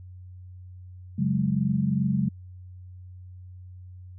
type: chord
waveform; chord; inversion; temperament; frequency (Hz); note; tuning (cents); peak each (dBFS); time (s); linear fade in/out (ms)
sine; C# suspended fourth; none; equal; 138.59 / 185 / 207.7; C#3 / F#3 / G#3; 0 / 0 / 0; -26 / -26 / -26; 1.18-2.29; 10
effects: added 91 Hz sine -41 dBFS peak until 4.18 s